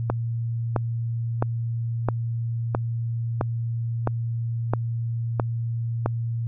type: click train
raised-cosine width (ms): 1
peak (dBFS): -8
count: 10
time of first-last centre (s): 0.1-6.06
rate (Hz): 1.51
effects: added 116 Hz sine -24 dBFS peak until 6.47 s